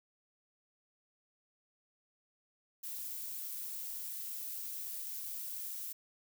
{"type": "noise", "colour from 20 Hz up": "violet", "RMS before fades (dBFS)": -42, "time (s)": [2.83, 5.93], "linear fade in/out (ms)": 10, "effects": []}